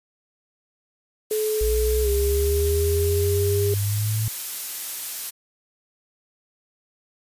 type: noise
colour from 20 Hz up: blue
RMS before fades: -29 dBFS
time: 1.3-5.31 s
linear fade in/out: 20 ms
type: tone with pitch glide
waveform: sine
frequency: 430.7 to 406.5 Hz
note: A4 to G#4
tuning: -37 to -37 cents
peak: -21 dBFS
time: 1.31-3.74 s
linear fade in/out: 2 ms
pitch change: -100 cents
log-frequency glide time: 2.02-2.09 s
type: linear sweep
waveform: sine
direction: up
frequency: 54.7 to 111.2 Hz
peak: -21 dBFS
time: 1.61-4.28 s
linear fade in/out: 0 ms
effects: resampled to 32000 Hz